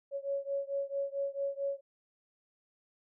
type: beating tone pair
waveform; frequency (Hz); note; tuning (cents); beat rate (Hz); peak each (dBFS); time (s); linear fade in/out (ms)
sine; 554.4 / 558.9; C#5 / C#5; 0 / +14; 4.5; -35 / -36; 0.11-1.81; 50
effects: none